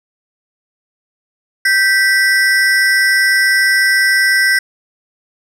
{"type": "ring-modulated tone", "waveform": "square", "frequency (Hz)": 1763, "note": "A6", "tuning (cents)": 3, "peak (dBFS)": -7, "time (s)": [1.65, 4.59], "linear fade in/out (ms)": 5, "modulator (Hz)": 200, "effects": ["low-pass 11000 Hz 12 dB/octave"]}